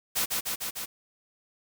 white noise with echo, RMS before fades -27 dBFS, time 0.15-0.26 s, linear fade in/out 20 ms, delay 150 ms, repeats 4, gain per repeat -2 dB, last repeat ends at 0.86 s, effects none

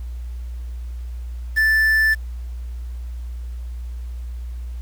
triangle tone with quantisation, 1760 Hz, A6, in tune, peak -12 dBFS, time 1.56-2.15 s, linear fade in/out 20 ms, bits 6, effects added 60 Hz sine -27 dBFS peak until 4.81 s + pink hiss -54 dBFS RMS until 4.81 s

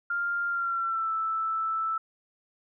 sine tone with pitch glide, 1398 to 1319.5 Hz, F6 to E6, +1 to +1 cents, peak -26 dBFS, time 0.1-1.98 s, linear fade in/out 5 ms, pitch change -100 cents, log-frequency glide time 0.48-1.12 s, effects none

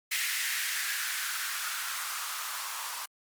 violet noise with band-pass filter sweep, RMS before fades -34 dBFS, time 0.11-3.06 s, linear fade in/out 10 ms, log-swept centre 2000 to 980 Hz, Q 3.2, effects Opus 48 kbps

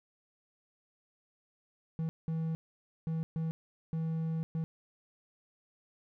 triangle tone bursts at uneven times, 161.7 Hz, E3, 33 cents flat, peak -29 dBFS, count 6, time 1.99-2.09 / 2.28-2.55 / 3.07-3.23 / 3.36-3.51 / 3.93-4.43 / 4.55-4.64 s, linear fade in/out 0 ms, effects none

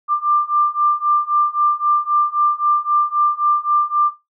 sine beating tone pair, 1186 / 1189.8 Hz, D6 / D6, +17 / +22 cents, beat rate 3.8 Hz, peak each -17 / -15 dBFS, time 0.08-4.12 s, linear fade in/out 50 ms, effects noise-tail reverb RT60 0.2 s tail -17 dB re dry

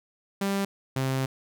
sawtooth tone pair in turn, 197.4 / 132.59 Hz, G3 / C3, +12 / +23 cents, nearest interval perfect fifth, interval 689 cents, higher first, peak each -21 dBFS, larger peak neither, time 0.41-0.65 / 0.96-1.26 s, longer second, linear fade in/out 5 ms, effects none

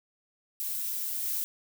violet noise with level steps, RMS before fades -33 / -31 dBFS, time 0.6-1.44 s, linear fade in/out 0 ms, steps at 1.23 s, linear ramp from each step 10 ms, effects none

